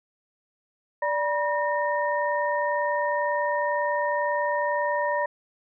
sine tone cluster, 586 / 964 / 1834 Hz, D5 / B5 / A#6, -4 / -42 / -29 cents, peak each -26 / -26 / -30 dBFS, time 1.02-5.26 s, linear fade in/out 5 ms, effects none

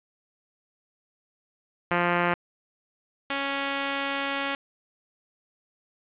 5% pulse tone pair in turn, 174.61 / 277.2 Hz, F3 / C#4, 0 / 0 cents, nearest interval minor sixth, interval 800 cents, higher second, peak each -10 / -15 dBFS, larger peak first, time 1.91-2.34 / 3.3-4.55 s, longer second, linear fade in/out 2 ms, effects resampled to 8000 Hz + 8-bit

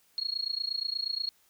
sine tone with amplitude modulation, 4299 Hz, C8, 46 cents sharp, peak -26 dBFS, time 0.18-1.29 s, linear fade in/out 0 ms, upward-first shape sine, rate 28.4 Hz, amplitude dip 95%, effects white hiss -66 dBFS RMS until 1.49 s

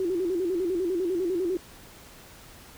sine tone with vibrato, 358.1 Hz, F4, 43 cents sharp, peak -24 dBFS, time 0-1.57 s, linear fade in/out 2 ms, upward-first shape square, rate 10 Hz, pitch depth 92 cents each way, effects pink hiss -49 dBFS RMS until 2.77 s

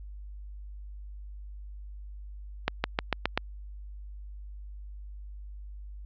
accelerating click train, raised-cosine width 0.3 ms, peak -8 dBFS, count 6, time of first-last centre 2.68-3.376 s, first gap 160 ms, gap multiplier 0.93, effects added 50 Hz sine -40 dBFS peak until 6.05 s + low-pass 4000 Hz 12 dB/octave

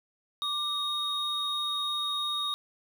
triangle tone pair together, 1177 / 3737 Hz, D6 / A#7, +3 / +4 cents, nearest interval octave + minor sixth, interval 2001 cents, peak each -33 / -28 dBFS, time 0.42-2.54 s, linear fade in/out 0 ms, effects none

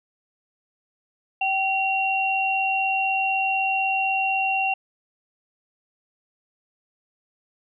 sine tone pair together, 771.1 / 2748 Hz, G5 / F7, -29 / -29 cents, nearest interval octave + minor seventh, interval 2200 cents, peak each -23 dBFS, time 1.41-4.74 s, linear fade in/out 5 ms, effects none

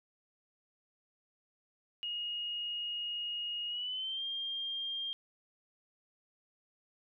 sine tone with pitch glide, 2871 to 3204 Hz, F7 to G7, +47 to +37 cents, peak -35 dBFS, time 2.03-5.13 s, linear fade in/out 0 ms, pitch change +190 cents, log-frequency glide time 3.68-4.24 s, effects none

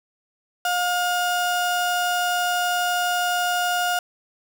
35% pulse tone pair together, 713 / 1426 Hz, F5 / F6, +36 / +36 cents, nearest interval octave, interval 1200 cents, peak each -20 / -27 dBFS, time 0.65-3.99 s, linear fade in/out 2 ms, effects none

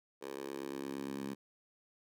10% pulse tone with high-pass filter sweep, 68.7 Hz, C#2, 15 cents flat, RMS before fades -42 dBFS, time 0.21-1.35 s, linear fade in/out 20 ms, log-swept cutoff 450 to 210 Hz, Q 2.2, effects none

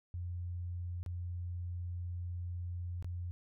sine tone with dropouts, 88 Hz, F2, 14 cents sharp, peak -37 dBFS, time 0.14-3.31 s, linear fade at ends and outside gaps 0 ms, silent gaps 1.03-1.062 / 3.025-3.045 s, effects none

